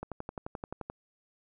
click train, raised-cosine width 1 ms, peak -23 dBFS, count 11, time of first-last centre 0.03-0.9 s, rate 11.5 Hz, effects none

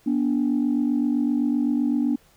sine tone pair together, 242.2 / 290 Hz, B3 / D4, -34 / -22 cents, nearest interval minor third, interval 312 cents, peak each -21 / -21 dBFS, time 0.06-2.16 s, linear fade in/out 10 ms, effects tanh soft clip ceiling -14 dBFS + pink hiss -58 dBFS RMS until 2.36 s

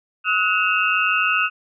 sine tone cluster, 1274 / 1469 / 2565 / 2753 Hz, D#6 / F#6 / E7 / F7, +41 / -13 / -48 / -25 cents, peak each -22 dBFS, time 0.24-1.5 s, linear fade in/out 50 ms, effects none

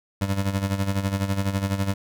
25% pulse tone with tremolo, 98 Hz, G2, in tune, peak -16 dBFS, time 0.21-1.94 s, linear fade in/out 5 ms, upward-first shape sine, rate 12 Hz, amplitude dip 70%, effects none

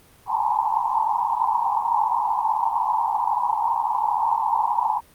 pink band-pass noise, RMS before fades -22 dBFS, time 0.26-5.01 s, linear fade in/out 50 ms, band 830 to 1000 Hz, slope 96 dB/octave, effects pink hiss -53 dBFS RMS until 5.14 s + Opus 32 kbps

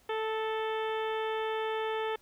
harmonic tone with a mistuned harmonic, 440 Hz, A4, in tune, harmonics 1 / 2 / 3 / 4 / 5 / 6 / 7 / 8, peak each -32 / -36 / -41 / -42 / -46 / -48 / -47 / -49 dBFS, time 0.09-2.16 s, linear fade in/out 5 ms, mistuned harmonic 3, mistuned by -15 cents, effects pink hiss -64 dBFS RMS until 2.21 s

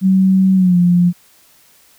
sine tone with pitch glide, 189.7 to 175.98 Hz, F#3 to F3, +43 to +13 cents, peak -8 dBFS, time 0.01-1.13 s, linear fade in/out 50 ms, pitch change -130 cents, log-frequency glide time 0.55-0.77 s, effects white hiss -50 dBFS RMS until 1.98 s

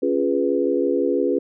sine chord, C# dominant seventh, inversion none, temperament equal, 277.2 / 349.2 / 415.3 / 493.9 Hz, C#4 / E#4 / G#4 / B4, 0 / 0 / 0 / 0 cents, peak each -23 dBFS, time 0.02-1.39 s, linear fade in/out 10 ms, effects none

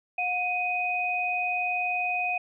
sine tone pair together, 720.8 / 2500 Hz, F#5 / D#7, -45 / +8 cents, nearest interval octave + minor seventh, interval 2153 cents, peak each -29 / -27 dBFS, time 0.18-2.38 s, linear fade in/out 5 ms, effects none

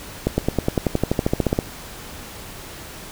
accelerating click train, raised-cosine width 2 ms, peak -4 dBFS, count 17, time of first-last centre 0.27-1.589 s, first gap 110 ms, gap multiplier 0.96, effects pink hiss -37 dBFS RMS until 3.11 s

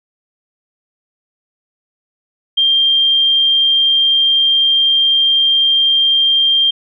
sine tone, 3186 Hz, G7, 27 cents sharp, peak -9 dBFS, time 2.57-6.71 s, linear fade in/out 10 ms, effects none

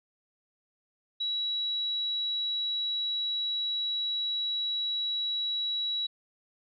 sine tone, 3900 Hz, B7, 23 cents flat, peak -28 dBFS, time 1.2-6.07 s, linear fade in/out 10 ms, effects none

